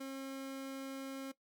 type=tone; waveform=30% pulse; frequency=269.4 Hz; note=C#4; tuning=49 cents flat; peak=-39 dBFS; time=0-1.32 s; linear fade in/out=10 ms; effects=noise-tail reverb RT60 0.1 s tail -17 dB re dry